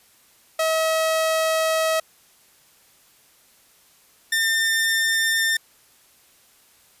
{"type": "tone pair in turn", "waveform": "sawtooth", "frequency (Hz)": [641, 1802.1], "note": ["E5", "A6"], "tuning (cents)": [-49, 41], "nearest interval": "octave + tritone", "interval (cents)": 1790, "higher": "second", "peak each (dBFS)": -15, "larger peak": "neither", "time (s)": [[0.59, 2], [4.32, 5.57]], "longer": "first", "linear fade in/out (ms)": 5, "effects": ["white hiss -56 dBFS RMS until 7 s", "resampled to 32000 Hz"]}